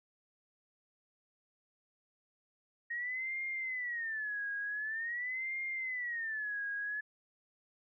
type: tone with vibrato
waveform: sine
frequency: 1864.7 Hz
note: A#6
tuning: in tune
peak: -35 dBFS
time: 2.9-7.01 s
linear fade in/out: 10 ms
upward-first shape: sine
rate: 0.46 Hz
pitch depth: 220 cents each way
effects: none